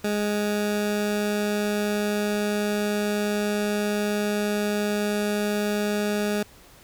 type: tone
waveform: 20% pulse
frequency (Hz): 207.7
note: G#3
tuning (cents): 0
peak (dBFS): -18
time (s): 0.04-6.43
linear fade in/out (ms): 5
effects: pink hiss -51 dBFS RMS until 6.83 s